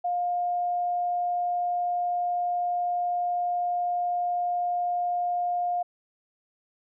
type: tone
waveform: sine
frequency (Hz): 708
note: F5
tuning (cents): +23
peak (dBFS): -24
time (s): 0.04-5.83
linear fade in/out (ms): 10
effects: none